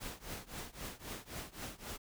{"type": "noise with tremolo", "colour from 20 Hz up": "pink", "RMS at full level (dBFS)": -42, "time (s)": [0, 1.98], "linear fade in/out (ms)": 20, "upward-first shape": "triangle", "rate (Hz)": 3.8, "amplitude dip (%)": 95, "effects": []}